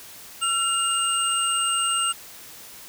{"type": "tone cluster", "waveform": "sine", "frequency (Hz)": [1355, 2823, 8240], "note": ["E6", "F7", "C9"], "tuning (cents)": [47, 18, -28], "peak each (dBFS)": -25, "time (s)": [0.41, 2.13], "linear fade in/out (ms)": 20, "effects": ["white hiss -43 dBFS RMS until 2.88 s"]}